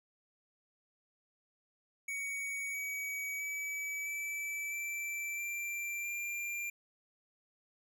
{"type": "tone with pitch steps", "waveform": "square", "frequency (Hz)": [2245, 2267, 2290, 2312, 2335, 2358, 2381], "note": ["C#7", "C#7", "D7", "D7", "D7", "D7", "D7"], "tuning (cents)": [21, 38, -44, -28, -11, 6, 23], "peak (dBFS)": -37, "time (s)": [2.08, 6.7], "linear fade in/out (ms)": 5, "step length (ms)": 660, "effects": []}